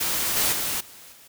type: noise with level steps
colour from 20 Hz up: white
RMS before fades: -25 / -22 / -27 / -46 / -50 dBFS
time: 0-1.28 s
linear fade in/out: 10 ms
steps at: 0.36 / 0.52 / 0.8 / 1.12 s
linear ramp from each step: 10 ms
effects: none